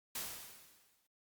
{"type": "noise with exponential decay", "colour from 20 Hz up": "white", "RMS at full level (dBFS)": -39, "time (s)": [0.15, 1.07], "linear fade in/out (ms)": 5, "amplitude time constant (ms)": 200, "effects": ["Opus 48 kbps"]}